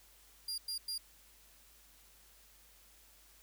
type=tone bursts; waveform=sawtooth; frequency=4801 Hz; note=D8; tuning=37 cents sharp; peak=-34 dBFS; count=3; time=0.48-0.98 s; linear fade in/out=5 ms; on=100 ms; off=100 ms; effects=added 50 Hz sine -67 dBFS peak until 3.42 s + white hiss -63 dBFS RMS until 3.42 s